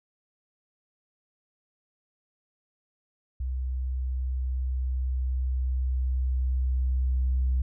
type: tone with level ramp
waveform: sine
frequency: 64.1 Hz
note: C2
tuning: 35 cents flat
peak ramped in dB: -27 to -20 dBFS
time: 3.4-7.62 s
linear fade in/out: 5 ms
effects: tanh soft clip ceiling -19 dBFS